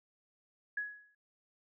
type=tone with exponential decay; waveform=sine; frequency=1678 Hz; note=G#6; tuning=17 cents sharp; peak=-31 dBFS; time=0.77-1.15 s; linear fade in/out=5 ms; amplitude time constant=81 ms; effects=none